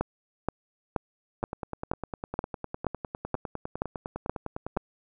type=two click trains; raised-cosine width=1 ms; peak=-19 / -12 dBFS; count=34 / 11; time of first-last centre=1.43-4.767 / 0.01-4.772 s; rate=9.89 / 2.1 Hz; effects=none